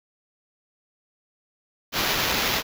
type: noise with sample-and-hold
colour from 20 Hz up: white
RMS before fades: -24 dBFS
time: 1.92-2.63 s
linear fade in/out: 50 ms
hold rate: 8820 Hz
effects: none